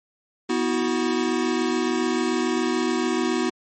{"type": "chord", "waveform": "square", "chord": "B suspended fourth", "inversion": "none", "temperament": "equal with one note detuned", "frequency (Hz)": [246.9, 323, 370], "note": ["B3", "E4", "F#4"], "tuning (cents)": [0, -35, 0], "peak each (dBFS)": -26, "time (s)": [0.49, 3.5], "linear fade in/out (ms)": 10, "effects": ["MP3 32 kbps"]}